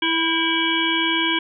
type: harmonic tone with a mistuned harmonic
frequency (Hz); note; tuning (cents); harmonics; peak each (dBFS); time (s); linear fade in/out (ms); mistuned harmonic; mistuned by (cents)
328.8; E4; -4; 1 / 3 / 5 / 7 / 9 / 10; -24 / -26 / -26 / -24 / -25 / -25; 0.02-1.39; 5; 5; -42
effects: none